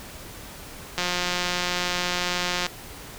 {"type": "click train", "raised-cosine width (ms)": 0.2, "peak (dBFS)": -8, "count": 301, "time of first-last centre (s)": [0.98, 2.665], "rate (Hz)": 178, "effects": ["pink hiss -41 dBFS RMS until 3.18 s"]}